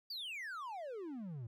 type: exponential sweep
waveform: triangle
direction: down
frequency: 4800 to 107.7 Hz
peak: -40 dBFS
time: 0.1-1.47 s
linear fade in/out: 5 ms
effects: none